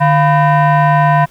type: tone with frequency modulation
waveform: sine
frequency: 151.3 Hz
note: D#3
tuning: 48 cents flat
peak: -6 dBFS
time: 0-1.26 s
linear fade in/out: 20 ms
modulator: 844 Hz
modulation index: 1.3
effects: tanh soft clip ceiling -3 dBFS + pink hiss -46 dBFS RMS until 1.3 s